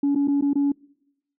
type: tone with dropouts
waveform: sine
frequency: 282.9 Hz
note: C#4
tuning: 35 cents sharp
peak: -16 dBFS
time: 0.03-0.72 s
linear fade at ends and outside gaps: 5 ms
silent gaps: 0.15-0.157 / 0.275-0.281 / 0.411-0.422 / 0.533-0.555 s
effects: noise-tail reverb RT60 0.9 s tail -26 dB re dry + tanh soft clip ceiling -15 dBFS